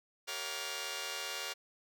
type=chord; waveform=5% pulse; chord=G half-diminished seventh; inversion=none; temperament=just; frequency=392 / 470.4 / 564.5 / 705.6 Hz; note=G4 / Bb4 / Db5 / F5; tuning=0 / +16 / +31 / +18 cents; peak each=-35 / -33 / -32 / -34 dBFS; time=0.27-1.54 s; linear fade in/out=20 ms; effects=none